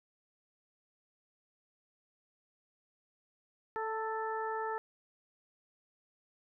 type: harmonic tone with a mistuned harmonic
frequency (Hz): 440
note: A4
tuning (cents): 0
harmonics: 1 / 2 / 3 / 4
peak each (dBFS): -38 / -37 / -41 / -44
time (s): 3.76-4.78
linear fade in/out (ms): 0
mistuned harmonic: 2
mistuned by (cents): +15
effects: none